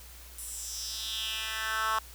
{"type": "tone with high-pass filter sweep", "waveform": "10% pulse", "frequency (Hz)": 220, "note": "A3", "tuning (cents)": 0, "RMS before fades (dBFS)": -34, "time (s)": [0.38, 1.99], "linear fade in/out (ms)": 5, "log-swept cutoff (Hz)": [9800, 1100], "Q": 3.1, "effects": ["added 60 Hz sine -49 dBFS peak until 2.14 s", "white hiss -51 dBFS RMS until 2.14 s"]}